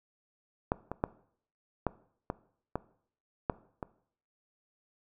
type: clicks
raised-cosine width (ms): 1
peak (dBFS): -13 / -21 / -13 / -14 / -18 / -17 / -13 / -22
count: 8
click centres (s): 0.719 / 0.916 / 1.039 / 1.867 / 2.301 / 2.756 / 3.498 / 3.828
effects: noise-tail reverb RT60 0.6 s tail -19 dB re dry